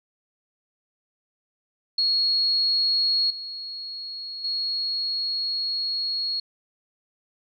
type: tone with level steps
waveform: sine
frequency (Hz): 4316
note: C#8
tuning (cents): -47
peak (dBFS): -19 / -32 / -24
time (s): 1.98-6.4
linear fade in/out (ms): 5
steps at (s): 3.3 / 4.44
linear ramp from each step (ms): 5
effects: none